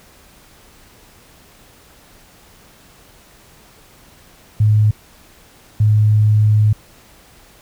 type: tone bursts at uneven times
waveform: sine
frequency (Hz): 106.5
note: G#2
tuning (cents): +44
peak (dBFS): -9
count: 2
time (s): 4.6-4.91 / 5.8-6.73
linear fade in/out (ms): 5
effects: pink hiss -47 dBFS RMS until 7.61 s